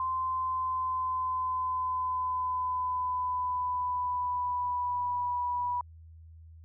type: tone with pitch glide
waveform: sine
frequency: 1037 to 978.8 Hz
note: C6 to B5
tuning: -16 to -16 cents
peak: -28 dBFS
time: 0-5.81 s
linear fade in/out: 2 ms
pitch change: -100 cents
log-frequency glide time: 0.11-5.3 s
effects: added 81 Hz sine -48 dBFS peak until 6.64 s